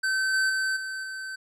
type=tone with level steps; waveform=square; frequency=1539 Hz; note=G6; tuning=32 cents flat; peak=-24 / -22 / -25 / -32 / -34 dBFS; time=0.03-1.36 s; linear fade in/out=10 ms; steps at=0.33 / 0.49 / 0.76 / 1.03 s; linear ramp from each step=10 ms; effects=low-pass 9000 Hz 12 dB/octave